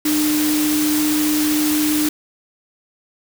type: tone in noise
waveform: sine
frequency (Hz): 302.5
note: D#4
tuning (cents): -49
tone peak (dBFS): -16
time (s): 0.05-2.09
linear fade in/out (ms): 5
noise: white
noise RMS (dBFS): -23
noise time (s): 0.05-2.09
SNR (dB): +4
effects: none